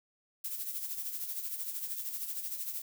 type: noise with tremolo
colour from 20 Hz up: violet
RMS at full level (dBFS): -36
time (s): 0.44-2.82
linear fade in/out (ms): 5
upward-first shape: sine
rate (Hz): 13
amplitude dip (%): 55
effects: none